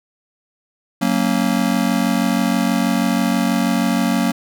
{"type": "chord", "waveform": "square", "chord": "F# major", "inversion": "none", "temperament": "just", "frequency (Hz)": [185, 231.2, 277.5], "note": ["F#3", "A#3", "C#4"], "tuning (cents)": [0, -14, 2], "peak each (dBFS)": [-21, -19, -22], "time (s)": [1.01, 4.32], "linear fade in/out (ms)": 10, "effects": []}